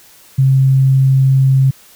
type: tone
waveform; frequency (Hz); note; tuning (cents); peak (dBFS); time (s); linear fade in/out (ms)
sine; 133.7; C3; +38; -7; 0.38-1.71; 10
effects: white hiss -44 dBFS RMS until 1.95 s